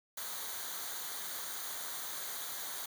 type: noise with comb filter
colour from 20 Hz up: white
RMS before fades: -41 dBFS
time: 0.17-2.86 s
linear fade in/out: 5 ms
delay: 0.38 ms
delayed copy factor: -0.65
effects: none